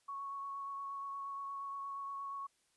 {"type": "tone with vibrato", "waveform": "sine", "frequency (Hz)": 1108.7, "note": "C#6", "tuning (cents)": 0, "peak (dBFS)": -40, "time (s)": [0.08, 2.47], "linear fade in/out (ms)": 10, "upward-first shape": "sine", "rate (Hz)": 8.5, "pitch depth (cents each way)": 12, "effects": ["white hiss -75 dBFS RMS until 2.76 s", "resampled to 24000 Hz"]}